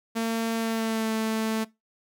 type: tone with pitch glide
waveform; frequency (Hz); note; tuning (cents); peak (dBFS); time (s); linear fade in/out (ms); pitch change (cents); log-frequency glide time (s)
sawtooth; 227 to 220.9; A#3 to A3; -46 to +7; -21; 0.15-1.65; 20; -47; 0.56-1.12
effects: noise-tail reverb RT60 0.2 s tail -20 dB re dry